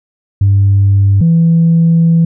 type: tone pair in turn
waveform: sine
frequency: 99.1 / 165.95 Hz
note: G2 / E3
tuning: +19 / +12 cents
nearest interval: major sixth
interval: 893 cents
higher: second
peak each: -4 dBFS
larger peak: neither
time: 0.41-1.21 / 1.21-2.25 s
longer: second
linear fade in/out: 5 ms
effects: tanh soft clip ceiling -2 dBFS